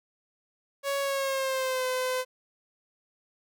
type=tone with pitch glide; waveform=sawtooth; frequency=557 to 510.8 Hz; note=C#5 to C5; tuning=+8 to -42 cents; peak=-23 dBFS; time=0.83-2.25 s; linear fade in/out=50 ms; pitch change=-150 cents; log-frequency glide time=1-1.85 s; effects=none